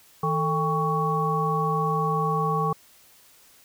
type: harmonic tone with a mistuned harmonic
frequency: 159.5 Hz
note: D#3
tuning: 43 cents sharp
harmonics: 1 / 3 / 5 / 7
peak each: -26 / -29 / -30 / -25 dBFS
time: 0.23-2.73 s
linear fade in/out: 5 ms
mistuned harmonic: 3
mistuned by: -130 cents
effects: white hiss -55 dBFS RMS until 3.64 s